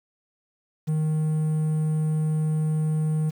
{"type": "tone with quantisation", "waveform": "triangle", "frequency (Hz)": 155.56, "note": "D#3", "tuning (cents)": 0, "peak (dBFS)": -19, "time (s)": [0.87, 3.31], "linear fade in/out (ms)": 20, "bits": 8, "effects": []}